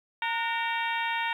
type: harmonic tone with a mistuned harmonic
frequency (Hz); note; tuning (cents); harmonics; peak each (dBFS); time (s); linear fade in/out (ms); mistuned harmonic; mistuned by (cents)
460; A#4; -23; 2 / 3 / 4 / 5 / 6 / 7 / 8; -30 / -37 / -33 / -35 / -37 / -41 / -41; 0.22-1.33; 2; 3; +90
effects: 10-bit